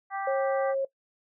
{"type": "harmonic tone", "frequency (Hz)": 392, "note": "G4", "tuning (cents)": 0, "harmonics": [2, 3, 4, 5], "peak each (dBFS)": [-31, -36, -40, -41], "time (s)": [0.1, 0.75], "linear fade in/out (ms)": 50}
{"type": "tone", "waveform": "sine", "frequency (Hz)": 542, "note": "C#5", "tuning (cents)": -39, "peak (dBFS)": -24, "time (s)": [0.27, 0.85], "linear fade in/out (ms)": 5}
{"effects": ["noise-tail reverb RT60 0.1 s tail -20 dB re dry"]}